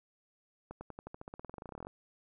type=accelerating click train; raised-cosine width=1 ms; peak=-30 dBFS; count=24; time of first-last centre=0.71-1.869 s; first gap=100 ms; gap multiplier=0.93; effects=none